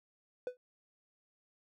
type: tone with exponential decay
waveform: triangle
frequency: 498.5 Hz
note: B4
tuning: 16 cents sharp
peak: -29 dBFS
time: 0.47-0.57 s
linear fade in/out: 1 ms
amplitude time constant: 21 ms
effects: none